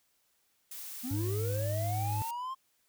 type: noise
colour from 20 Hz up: blue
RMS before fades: -43 dBFS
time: 0.71-2.31 s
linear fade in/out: 5 ms
type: linear sweep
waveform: triangle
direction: up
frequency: 232.8 to 1070 Hz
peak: -33 dBFS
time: 1.03-2.55 s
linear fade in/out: 20 ms
type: tone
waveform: triangle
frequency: 104.2 Hz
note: G#2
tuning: 6 cents sharp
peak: -29 dBFS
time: 1.11-2.22 s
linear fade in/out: 0 ms
effects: white hiss -73 dBFS RMS until 2.88 s